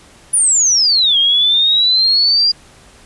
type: exponential two-way sweep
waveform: sine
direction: down then up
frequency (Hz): 9850 to 3207 to 4841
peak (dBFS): -9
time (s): 0.33-2.52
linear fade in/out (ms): 10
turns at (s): 1.18
effects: pink hiss -44 dBFS RMS until 3.05 s + resampled to 24000 Hz